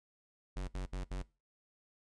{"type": "tone bursts", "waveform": "square", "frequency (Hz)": 46.46, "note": "F#1", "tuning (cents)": 8, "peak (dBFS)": -37, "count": 4, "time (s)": [0.56, 1.226], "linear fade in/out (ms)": 10, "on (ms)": 120, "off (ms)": 62, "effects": ["noise-tail reverb RT60 0.3 s tail -22 dB re dry", "resampled to 22050 Hz"]}